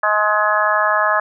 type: harmonic tone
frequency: 211 Hz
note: G#3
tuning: 28 cents sharp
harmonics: 3 / 4 / 5 / 6 / 7 / 8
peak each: -20 / -23 / -20 / -19 / -27 / -19 dBFS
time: 0.03-1.2 s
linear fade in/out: 5 ms
effects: none